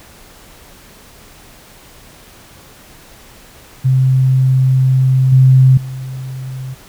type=tone with level steps; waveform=sine; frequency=130.81 Hz; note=C3; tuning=in tune; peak=-8 / -4 / -22 dBFS; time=3.84-6.75 s; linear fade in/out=20 ms; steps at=5.32 / 5.77 s; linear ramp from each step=5 ms; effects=pink hiss -41 dBFS RMS until 6.88 s